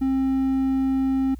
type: tone with hard clipping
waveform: triangle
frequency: 266.2 Hz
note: C4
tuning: 30 cents sharp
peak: -20 dBFS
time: 0.01-1.35 s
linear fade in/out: 10 ms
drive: 6 dB
effects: added 62 Hz sine -36 dBFS peak until 1.39 s + white hiss -62 dBFS RMS until 1.39 s

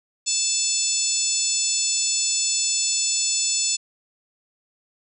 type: harmonic tone with a mistuned harmonic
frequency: 879 Hz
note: A5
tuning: 2 cents flat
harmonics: 3 / 4 / 5 / 6 / 7 / 8 / 9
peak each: -33 / -32 / -29 / -28 / -31 / -25 / -25 dBFS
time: 0.26-3.77 s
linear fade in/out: 20 ms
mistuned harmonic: 5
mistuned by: -18 cents
effects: none

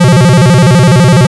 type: tone with vibrato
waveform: square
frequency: 147.9 Hz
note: D3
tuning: 13 cents sharp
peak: -3 dBFS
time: 0-1.27 s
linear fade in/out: 10 ms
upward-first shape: square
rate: 12 Hz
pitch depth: 300 cents each way
effects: resampled to 24000 Hz + 7-bit

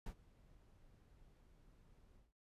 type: noise with ADSR envelope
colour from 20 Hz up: brown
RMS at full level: -43 dBFS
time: 0.06-2.33 s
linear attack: 4 ms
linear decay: 73 ms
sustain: -23 dB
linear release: 170 ms
effects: resampled to 32000 Hz

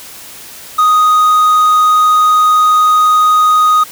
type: tone with quantisation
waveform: triangle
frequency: 1246 Hz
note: D#6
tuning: 2 cents sharp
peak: -4 dBFS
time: 0.78-3.84 s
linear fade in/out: 10 ms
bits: 5
effects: white hiss -32 dBFS RMS until 3.91 s

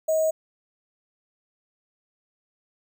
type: tone with sample-and-hold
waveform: sine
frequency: 633 Hz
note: D#5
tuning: 30 cents sharp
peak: -19 dBFS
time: 0.08-0.31 s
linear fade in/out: 10 ms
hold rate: 7350 Hz
effects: none

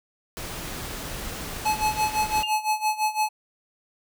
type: noise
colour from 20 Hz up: pink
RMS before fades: -34 dBFS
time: 0.37-2.43 s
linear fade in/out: 0 ms
type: tone with tremolo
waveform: square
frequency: 858 Hz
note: A5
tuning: 44 cents flat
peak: -20 dBFS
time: 1.65-3.29 s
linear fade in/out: 10 ms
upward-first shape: sine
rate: 5.9 Hz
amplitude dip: 85%
type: tone with exponential decay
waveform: sine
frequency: 2806 Hz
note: F7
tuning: 8 cents sharp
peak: -22 dBFS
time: 2.43-2.63 s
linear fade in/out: 5 ms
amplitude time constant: 42 ms
effects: none

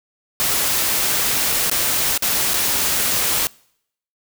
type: noise with dropouts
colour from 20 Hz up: white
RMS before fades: -19 dBFS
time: 0.4-3.47 s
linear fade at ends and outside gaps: 0 ms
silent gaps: 1.698-1.714 / 2.176-2.223 / 2.536-2.541 s
effects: noise-tail reverb RT60 0.7 s tail -25 dB re dry

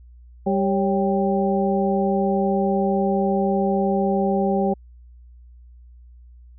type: harmonic tone with a mistuned harmonic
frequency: 196.6 Hz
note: G3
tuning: 5 cents sharp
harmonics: 1 / 2 / 3 / 4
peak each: -21 / -23 / -25 / -25 dBFS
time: 0.46-4.74 s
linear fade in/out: 10 ms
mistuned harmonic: 3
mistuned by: -99 cents
effects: added 60 Hz sine -43 dBFS peak until 6.58 s

